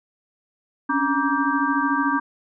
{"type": "tone cluster", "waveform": "sine", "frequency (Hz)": [273.2, 286.7, 947, 1164, 1576], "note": ["C#4", "D4", "A#5", "D6", "G6"], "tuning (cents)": [-25, -42, 27, -16, 9], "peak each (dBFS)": -25, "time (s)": [0.89, 2.2], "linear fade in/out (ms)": 10, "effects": []}